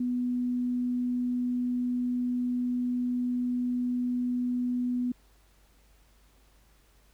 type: tone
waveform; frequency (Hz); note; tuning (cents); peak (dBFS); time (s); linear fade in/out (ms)
sine; 246.9; B3; 0; -26; 0-5.12; 5
effects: added 50 Hz sine -60 dBFS peak until 7.13 s + pink hiss -65 dBFS RMS until 7.13 s